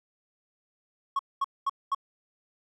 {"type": "tone bursts", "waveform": "triangle", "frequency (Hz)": 1099, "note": "C#6", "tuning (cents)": -15, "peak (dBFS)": -21, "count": 4, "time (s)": [1.16, 1.948], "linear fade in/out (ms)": 5, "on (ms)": 32, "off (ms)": 220, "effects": ["tanh soft clip ceiling -17 dBFS"]}